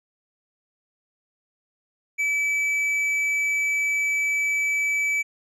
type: tone with tanh clipping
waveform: triangle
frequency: 2301 Hz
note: D7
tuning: 36 cents flat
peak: -22 dBFS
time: 2.18-5.23 s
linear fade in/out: 20 ms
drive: 10 dB
effects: none

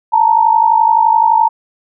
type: tone pair together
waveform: sine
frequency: 880 / 931.7 Hz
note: A5 / A#5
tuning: 0 / -1 cents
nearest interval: minor second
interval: 99 cents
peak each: -10 dBFS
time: 0.12-1.49 s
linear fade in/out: 20 ms
effects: none

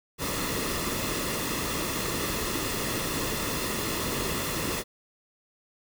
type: noise with comb filter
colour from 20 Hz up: pink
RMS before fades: -30 dBFS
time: 0.18-4.84 s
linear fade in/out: 50 ms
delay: 1.3 ms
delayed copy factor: -0.55
effects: none

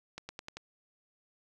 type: accelerating click train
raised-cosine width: 0.2 ms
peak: -24 dBFS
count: 5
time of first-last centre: 0.18-0.57 s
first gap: 110 ms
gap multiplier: 0.92
effects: none

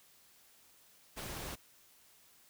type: noise with amplitude modulation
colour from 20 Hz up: pink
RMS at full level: -40 dBFS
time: 1.16-1.56 s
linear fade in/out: 20 ms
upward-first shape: sine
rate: 230 Hz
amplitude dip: 65%
effects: white hiss -64 dBFS RMS until 2.49 s

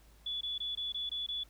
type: tone bursts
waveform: sine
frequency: 3433 Hz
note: A7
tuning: 43 cents flat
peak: -34 dBFS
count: 7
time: 0.26-1.436 s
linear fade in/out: 5 ms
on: 150 ms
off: 21 ms
effects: added 53 Hz sine -59 dBFS peak until 1.49 s + pink hiss -65 dBFS RMS until 1.49 s

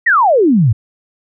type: exponential sweep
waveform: sine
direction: down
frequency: 1975.5 to 99.6 Hz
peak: -7 dBFS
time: 0.06-0.73 s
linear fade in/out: 10 ms
effects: none

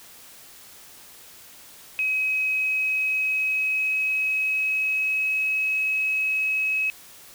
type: tone with pitch glide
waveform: sine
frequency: 2542 to 2561 Hz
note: D#7 to D#7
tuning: +36 to +49 cents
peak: -21 dBFS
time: 1.99-6.9 s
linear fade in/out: 0 ms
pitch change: +13 cents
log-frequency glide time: 2.54-5.52 s
effects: white hiss -47 dBFS RMS until 7.34 s

